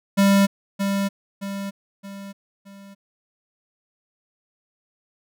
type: tone with echo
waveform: square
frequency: 197.8 Hz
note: G3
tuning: 16 cents sharp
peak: -14 dBFS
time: 0.17-0.47 s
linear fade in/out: 20 ms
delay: 620 ms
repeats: 4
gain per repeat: -7 dB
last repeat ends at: 2.95 s
effects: none